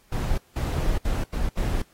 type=noise bursts at uneven times; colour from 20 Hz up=brown; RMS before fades=-24 dBFS; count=5; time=0.12-0.38 / 0.56-0.98 / 1.05-1.24 / 1.33-1.49 / 1.57-1.82 s; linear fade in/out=5 ms; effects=pink hiss -60 dBFS RMS until 1.93 s + AAC 48 kbps